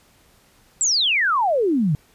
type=exponential sweep; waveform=sine; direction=down; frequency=7902 to 138.5 Hz; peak=-16 dBFS; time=0.81-1.95 s; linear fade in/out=0 ms; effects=pink hiss -56 dBFS RMS until 2.14 s + resampled to 32000 Hz